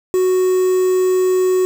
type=tone with quantisation; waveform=triangle; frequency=369.8 Hz; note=F#4; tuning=1 cent flat; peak=-10 dBFS; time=0.14-1.65 s; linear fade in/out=0 ms; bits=5; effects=none